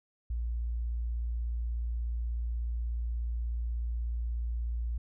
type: tone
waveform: sine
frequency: 58.27 Hz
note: A#1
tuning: in tune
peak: -30 dBFS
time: 0.3-4.98 s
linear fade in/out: 5 ms
effects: none